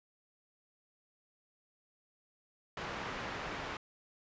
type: low-pass noise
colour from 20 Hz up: white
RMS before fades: -41 dBFS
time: 2.77-3.77 s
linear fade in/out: 2 ms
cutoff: 1800 Hz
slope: 12 dB/octave
effects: resampled to 16000 Hz